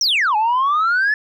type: exponential two-way sweep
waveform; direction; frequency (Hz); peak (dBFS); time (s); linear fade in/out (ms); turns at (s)
sine; down then up; 5920 to 833 to 1755; -12; 0.01-1.14; 2; 0.36
effects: tanh soft clip ceiling -12 dBFS